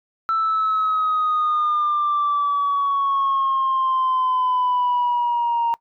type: exponential sweep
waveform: sine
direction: down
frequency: 1329 to 929 Hz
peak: -16 dBFS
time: 0.29-5.74 s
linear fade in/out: 0 ms
effects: noise-tail reverb RT60 0.1 s tail -22 dB re dry + tanh soft clip ceiling -14 dBFS